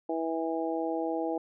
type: harmonic tone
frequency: 163.3 Hz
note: E3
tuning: 16 cents flat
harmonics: 2 / 3 / 4 / 5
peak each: -32 / -34 / -35 / -36 dBFS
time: 0.09-1.38 s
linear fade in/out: 5 ms
effects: none